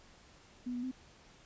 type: tone with pitch steps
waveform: sine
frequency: 247.1 / 244.2 / 257.7 Hz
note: B3 / B3 / C4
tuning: +1 / -19 / -26 cents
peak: -35 dBFS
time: 0.66-0.915 s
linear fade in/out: 10 ms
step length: 85 ms
effects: pink hiss -60 dBFS RMS until 1.45 s + resampled to 16000 Hz